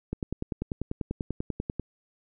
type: click train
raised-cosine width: 3 ms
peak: -17 dBFS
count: 18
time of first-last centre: 0.13-1.797 s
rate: 10.2 Hz
effects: none